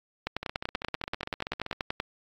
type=two click trains; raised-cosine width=0.3 ms; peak=-18 / -13 dBFS; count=21 / 19; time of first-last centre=0.43-1.729 / 0.27-2.001 s; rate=15.4 / 10.4 Hz; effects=AAC 48 kbps